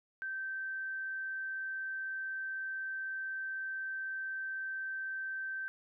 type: tone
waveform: sine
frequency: 1554 Hz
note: G6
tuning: 16 cents flat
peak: -36 dBFS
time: 0.22-5.68 s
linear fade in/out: 0 ms
effects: none